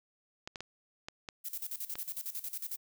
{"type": "clicks", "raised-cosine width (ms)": 0.2, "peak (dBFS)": -23, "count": 6, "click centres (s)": [0.475, 0.558, 0.606, 1.085, 1.288, 1.955]}
{"type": "noise with tremolo", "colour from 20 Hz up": "violet", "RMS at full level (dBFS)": -38, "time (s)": [1.44, 2.77], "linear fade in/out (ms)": 20, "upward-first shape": "square", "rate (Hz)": 11, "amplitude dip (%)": 80}
{"effects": []}